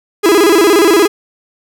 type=tone with vibrato; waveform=45% pulse; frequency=370 Hz; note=F#4; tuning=in tune; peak=-6 dBFS; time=0.23-1.08 s; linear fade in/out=20 ms; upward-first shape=square; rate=17 Hz; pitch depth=190 cents each way; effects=none